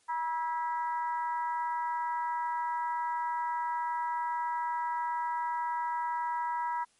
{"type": "harmonic tone with a mistuned harmonic", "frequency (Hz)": 327.2, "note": "E4", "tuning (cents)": -13, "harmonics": [3, 4, 5, 6], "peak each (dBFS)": [-30, -41, -44, -46], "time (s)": [0.08, 6.85], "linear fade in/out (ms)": 20, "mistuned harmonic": 3, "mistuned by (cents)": -36, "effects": ["white hiss -68 dBFS RMS until 6.99 s", "MP3 48 kbps"]}